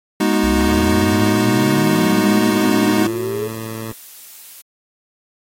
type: chord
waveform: square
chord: G# minor seventh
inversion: none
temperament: equal with one note detuned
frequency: 207.7 / 243.5 / 311.1 / 370 Hz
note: G#3 / B3 / D#4 / F#4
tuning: 0 / -24 / 0 / 0 cents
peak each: -19 / -22 / -19 / -22 dBFS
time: 0.2-3.07 s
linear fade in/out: 5 ms
type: exponential sweep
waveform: sine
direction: up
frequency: 61.74 to 436.2 Hz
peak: -20 dBFS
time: 0.43-3.48 s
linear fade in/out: 10 ms
type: tone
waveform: 15% pulse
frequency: 111.7 Hz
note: A2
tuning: 27 cents sharp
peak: -20 dBFS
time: 0.68-3.92 s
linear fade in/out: 0 ms
type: noise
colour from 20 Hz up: blue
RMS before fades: -38 dBFS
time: 1.59-4.62 s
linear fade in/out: 10 ms
effects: AAC 48 kbps